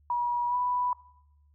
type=tone with pitch glide; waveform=sine; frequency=964 to 987.7 Hz; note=B5 to B5; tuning=-42 to 0 cents; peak=-25 dBFS; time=0.1-0.93 s; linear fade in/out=2 ms; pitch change=+42 cents; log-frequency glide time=0.48-0.55 s; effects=noise-tail reverb RT60 0.8 s tail -20 dB re dry + added 73 Hz sine -59 dBFS peak until 1.54 s